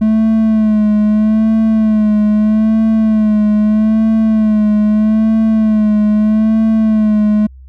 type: tone with vibrato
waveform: triangle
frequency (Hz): 216.1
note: A3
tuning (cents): -31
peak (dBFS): -6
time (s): 0.01-7.47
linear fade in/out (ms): 10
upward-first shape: sine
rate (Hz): 0.79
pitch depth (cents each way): 42
effects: added 65 Hz sine -33 dBFS peak until 7.68 s